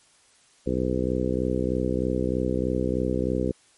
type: harmonic tone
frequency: 63.2 Hz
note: B1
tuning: 41 cents sharp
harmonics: 1 / 2 / 3 / 4 / 5 / 6 / 7 / 8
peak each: -31 / -32 / -30 / -30 / -30 / -31 / -31 / -31 dBFS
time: 0.66-3.52 s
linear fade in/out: 10 ms
effects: white hiss -59 dBFS RMS until 3.77 s + MP3 48 kbps